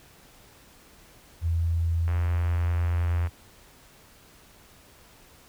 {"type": "tone", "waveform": "sine", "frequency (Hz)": 83.5, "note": "E2", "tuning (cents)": 23, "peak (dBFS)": -22, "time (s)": [1.41, 3.3], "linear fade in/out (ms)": 50}
{"type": "click train", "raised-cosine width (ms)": 0.5, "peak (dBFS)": -24, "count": 108, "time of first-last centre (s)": [2.08, 3.272], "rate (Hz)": 89.8}
{"effects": ["pink hiss -54 dBFS RMS until 5.48 s"]}